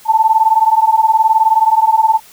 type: beating tone pair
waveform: sine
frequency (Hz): 875 / 894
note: A5 / A5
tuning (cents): -10 / +27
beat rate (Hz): 19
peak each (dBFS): -11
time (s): 0.05-2.2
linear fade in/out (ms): 50
effects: white hiss -42 dBFS RMS until 2.32 s